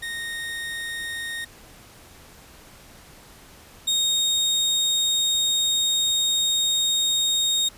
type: tone pair in turn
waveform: 30% pulse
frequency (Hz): 1855 / 3720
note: A#6 / A#7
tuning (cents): -9 / -4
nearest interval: octave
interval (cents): 1205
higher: second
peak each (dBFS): -26 / -17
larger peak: second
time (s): 0.02-1.45 / 3.87-7.69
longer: second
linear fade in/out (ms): 10
effects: pink hiss -48 dBFS RMS until 7.77 s + resampled to 32000 Hz